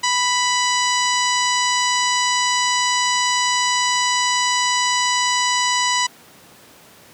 harmonic tone with a mistuned harmonic, 990 Hz, B5, 4 cents sharp, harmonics 1 / 2 / 3 / 4 / 5 / 6 / 7 / 8, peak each -20 / -23 / -25 / -26 / -27 / -28 / -28 / -29 dBFS, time 0.03-6.07 s, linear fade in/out 10 ms, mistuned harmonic 6, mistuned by -34 cents, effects pink hiss -46 dBFS RMS until 7.13 s + high-pass 150 Hz 12 dB/octave

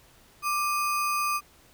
sine tone with sample-and-hold, 1180 Hz, D6, 8 cents sharp, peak -24 dBFS, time 0.42-1.41 s, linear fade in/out 50 ms, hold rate 3675 Hz, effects pink hiss -57 dBFS RMS until 1.73 s

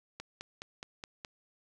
click train, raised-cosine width 0.2 ms, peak -24 dBFS, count 6, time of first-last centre 0.2-1.248 s, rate 4.77 Hz, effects none

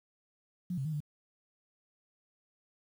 sine tone with pitch steps, 179 / 134.8 / 156.4 / 148.5 Hz, F3 / C#3 / D#3 / D3, +43 / -48 / +9 / +20 cents, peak -32 dBFS, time 0.7-1.004 s, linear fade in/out 5 ms, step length 76 ms, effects 10-bit

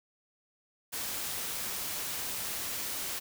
white noise, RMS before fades -36 dBFS, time 0.92-3.2 s, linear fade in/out 20 ms, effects none

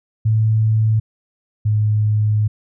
sine tone pair in turn, 109.8 / 106.49 Hz, A2 / G#2, -3 / +44 cents, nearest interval minor second, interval 53 cents, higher first, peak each -12 / -13 dBFS, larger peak first, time 0.25-1 / 1.65-2.48 s, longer second, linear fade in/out 10 ms, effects none

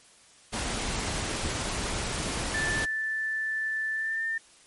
pink noise, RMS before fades -31 dBFS, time 0.52-2.86 s, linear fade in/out 20 ms
clicks, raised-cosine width 3 ms, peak -26 dBFS, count 5, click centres 0.89 / 1.103 / 1.452 / 1.851 / 2.201 s
sine tone with pitch glide, 1760 to 1802.2 Hz, A6 to A6, 0 to +41 cents, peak -27 dBFS, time 2.54-4.38 s, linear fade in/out 5 ms, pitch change +41 cents, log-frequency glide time 3.94-4.26 s
effects white hiss -56 dBFS RMS until 4.66 s + MP3 48 kbps

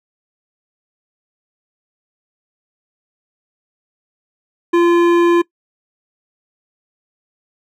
triangle tone with hard clipping, 343.9 Hz, F4, 27 cents flat, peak -11 dBFS, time 4.73-5.42 s, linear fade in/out 10 ms, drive 17 dB, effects noise-tail reverb RT60 0.1 s tail -22 dB re dry

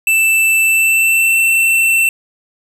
square tone with pitch glide, 2653 to 2687 Hz, E7 to E7, +10 to +33 cents, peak -10 dBFS, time 0.07-2.09 s, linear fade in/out 2 ms, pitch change +23 cents, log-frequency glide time 0.62-1.38 s, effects 7-bit

